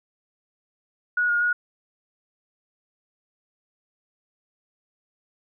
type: tone with pitch steps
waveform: sine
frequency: 1457 / 1427 / 1449 Hz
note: F#6 / F6 / F#6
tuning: -27 / +37 / -37 cents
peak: -19 dBFS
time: 1.17-1.53 s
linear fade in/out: 5 ms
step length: 120 ms
effects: none